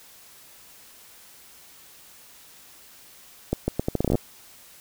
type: accelerating click train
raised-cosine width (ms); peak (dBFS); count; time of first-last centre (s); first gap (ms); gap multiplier
2; -9; 13; 3.53-4.154; 150; 0.77
effects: white hiss -50 dBFS RMS until 4.8 s